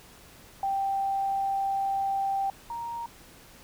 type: tone pair in turn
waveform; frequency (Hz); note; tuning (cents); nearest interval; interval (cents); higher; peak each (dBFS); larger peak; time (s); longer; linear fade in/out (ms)
sine; 784 / 935; G5 / A#5; 0 / +5; minor third; 305; second; -25 / -32; first; 0.63-2.5 / 2.7-3.06; first; 2
effects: pink hiss -52 dBFS RMS until 3.63 s